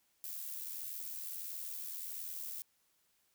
violet noise with amplitude modulation, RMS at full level -41 dBFS, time 0.24-2.62 s, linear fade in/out 0 ms, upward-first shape sine, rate 81.6 Hz, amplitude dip 50%, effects white hiss -75 dBFS RMS until 3.34 s

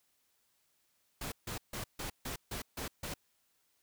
pink noise bursts, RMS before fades -40 dBFS, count 8, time 1.21-3.14 s, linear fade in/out 5 ms, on 110 ms, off 150 ms, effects white hiss -75 dBFS RMS until 3.82 s

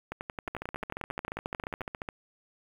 two click trains, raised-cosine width 0.5 ms, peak -20 / -20 dBFS, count 20 / 24, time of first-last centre 0.12-1.816 / 0.48-2.088 s, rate 11.2 / 14.3 Hz, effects 8-bit

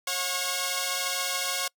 5% pulse tone cluster, 545 / 721 / 1097 Hz, C#5 / F#5 / C#6, -29 / -45 / -18 cents, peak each -20 dBFS, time 0.07-1.68 s, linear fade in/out 5 ms, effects noise-tail reverb RT60 0.1 s tail -26 dB re dry

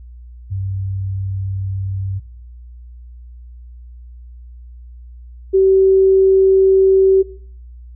sine tone pair in turn, 96.6 / 383.4 Hz, G2 / G4, -25 / -38 cents, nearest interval 2 octaves, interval 2387 cents, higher second, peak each -19 / -8 dBFS, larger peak second, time 0.5-2.2 / 5.53-7.23 s, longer neither, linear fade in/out 20 ms, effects noise-tail reverb RT60 0.6 s tail -20 dB re dry + added 60 Hz sine -34 dBFS peak until 7.95 s

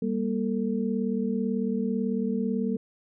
sine tone cluster, 197.9 / 236 / 447.7 Hz, G3 / A#3 / A4, +17 / +22 / +30 cents, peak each -28 / -28 / -32 dBFS, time 0.02-2.77 s, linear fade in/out 5 ms, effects none

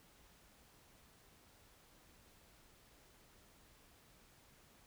silence, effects pink hiss -66 dBFS RMS until 4.86 s

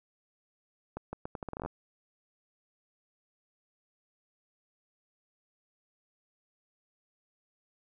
accelerating click train, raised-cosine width 1 ms, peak -23 dBFS, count 13, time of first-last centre 0.97-1.66 s, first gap 160 ms, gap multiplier 0.78, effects none

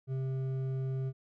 sine tone with hard clipping, 132.3 Hz, C3, 20 cents sharp, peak -33 dBFS, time 0.07-1.13 s, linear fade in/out 50 ms, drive 7 dB, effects none

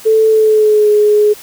sine tone with pitch glide, 440 to 419.6 Hz, A4 to G#4, 0 to +18 cents, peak -6 dBFS, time 0.05-1.34 s, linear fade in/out 20 ms, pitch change -82 cents, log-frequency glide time 0.28-0.9 s, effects white hiss -35 dBFS RMS until 1.42 s

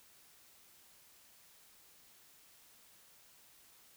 silence, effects white hiss -63 dBFS RMS until 3.96 s

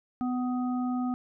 harmonic tone, 250 Hz, B3, 21 cents sharp, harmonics 1 / 3 / 5, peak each -27 / -37 / -41 dBFS, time 0.21-1.14 s, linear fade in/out 0 ms, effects none

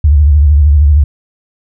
sine tone with vibrato, 73.3 Hz, D2, 3 cents flat, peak -3 dBFS, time 0.04-1.04 s, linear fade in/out 5 ms, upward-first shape sine, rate 13 Hz, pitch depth 110 cents each way, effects none

